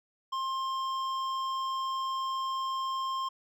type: tone with hard clipping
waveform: sine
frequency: 1059 Hz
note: C6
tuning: 21 cents sharp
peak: -32 dBFS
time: 0.32-3.29 s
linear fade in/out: 10 ms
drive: 10 dB
effects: none